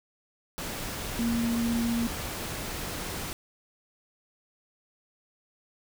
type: tone in noise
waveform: sine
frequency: 233.1 Hz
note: A#3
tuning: in tune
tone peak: -25 dBFS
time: 1.19-2.07 s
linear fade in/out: 0 ms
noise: pink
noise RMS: -35 dBFS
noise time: 0.58-3.33 s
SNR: +7 dB
effects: none